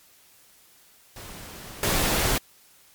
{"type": "noise with level steps", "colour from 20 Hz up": "pink", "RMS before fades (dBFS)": [-41, -23], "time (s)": [1.16, 2.38], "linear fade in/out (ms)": 2, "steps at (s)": 1.83, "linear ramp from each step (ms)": 2, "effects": ["white hiss -56 dBFS RMS until 2.94 s", "MP3 96 kbps"]}